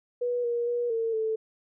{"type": "tone with pitch steps", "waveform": "sine", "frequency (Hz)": [487.3, 474.3, 480.6, 454.1, 440.7], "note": ["B4", "A#4", "B4", "A#4", "A4"], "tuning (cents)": [-23, 30, -47, -45, 3], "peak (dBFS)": -25, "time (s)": [0.21, 1.36], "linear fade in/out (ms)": 10, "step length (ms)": 230, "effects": []}